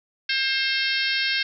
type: harmonic tone with a mistuned harmonic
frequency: 532 Hz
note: C5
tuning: 29 cents sharp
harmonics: 3 / 4 / 5 / 6 / 7 / 8 / 9 / 10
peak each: -27 / -28 / -29 / -30 / -30 / -31 / -32 / -32 dBFS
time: 0.29-1.43 s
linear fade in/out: 5 ms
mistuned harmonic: 9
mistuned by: -57 cents
effects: none

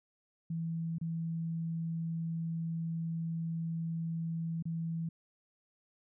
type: tone with dropouts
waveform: sine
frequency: 164.7 Hz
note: E3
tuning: 1 cent flat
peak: -33 dBFS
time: 0.5-5.09 s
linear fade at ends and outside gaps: 5 ms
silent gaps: 0.984-1.012 / 4.625-4.654 s
effects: none

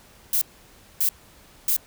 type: noise bursts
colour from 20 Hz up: violet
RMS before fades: -21 dBFS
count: 3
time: 0.33-1.765 s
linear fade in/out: 2 ms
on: 85 ms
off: 590 ms
effects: pink hiss -52 dBFS RMS until 1.86 s

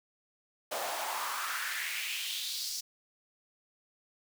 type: noise with high-pass filter sweep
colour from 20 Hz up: pink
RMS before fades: -36 dBFS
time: 0.71-2.81 s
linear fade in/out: 10 ms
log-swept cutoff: 580 to 5400 Hz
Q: 3.3
effects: none

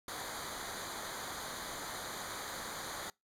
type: noise with comb filter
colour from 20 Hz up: pink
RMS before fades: -42 dBFS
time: 0.08-3.1 s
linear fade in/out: 2 ms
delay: 0.37 ms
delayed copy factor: -0.8
effects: noise-tail reverb RT60 0.2 s tail -25 dB re dry + low-pass 12000 Hz 12 dB/octave

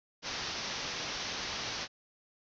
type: low-pass noise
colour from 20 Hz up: white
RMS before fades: -38 dBFS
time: 0.22-1.88 s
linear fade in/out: 50 ms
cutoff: 6100 Hz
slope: 96 dB/octave
effects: none

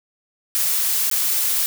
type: noise with dropouts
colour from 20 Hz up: blue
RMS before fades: -20 dBFS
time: 0.55-1.66 s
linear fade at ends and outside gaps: 0 ms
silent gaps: 1.1-1.113 s
effects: none

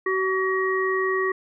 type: harmonic tone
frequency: 378.5 Hz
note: F#4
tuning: 39 cents sharp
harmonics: 1 / 3 / 5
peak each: -23 / -27 / -26 dBFS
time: 0.06-1.32 s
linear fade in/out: 5 ms
effects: none

